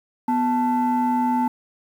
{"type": "tone pair together", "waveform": "sine", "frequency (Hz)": [247.2, 880], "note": ["B3", "A5"], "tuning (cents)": [2, 0], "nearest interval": "octave + minor seventh", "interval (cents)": 2198, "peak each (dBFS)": -19, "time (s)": [0.28, 1.48], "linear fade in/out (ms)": 5, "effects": ["tanh soft clip ceiling -14 dBFS", "8-bit"]}